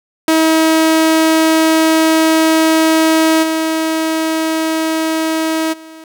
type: tone with level steps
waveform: sawtooth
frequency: 320 Hz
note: D#4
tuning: 49 cents sharp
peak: -5 / -10 / -29 dBFS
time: 0.28-6.04 s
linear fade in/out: 2 ms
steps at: 3.42 / 5.72 s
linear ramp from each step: 20 ms
effects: none